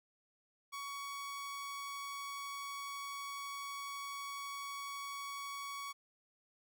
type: tone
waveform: sawtooth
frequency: 1122 Hz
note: C#6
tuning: 21 cents sharp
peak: -38 dBFS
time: 0.72-5.93 s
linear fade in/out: 20 ms
effects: none